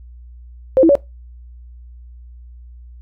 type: tone with pitch steps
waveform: sine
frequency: 526 / 328 / 565 Hz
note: C5 / E4 / C#5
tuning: +9 / -9 / +33 cents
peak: -7 dBFS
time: 0.77-0.953 s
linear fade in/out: 0 ms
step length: 61 ms
effects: noise-tail reverb RT60 0.2 s tail -21 dB re dry + added 60 Hz sine -36 dBFS peak until 3.01 s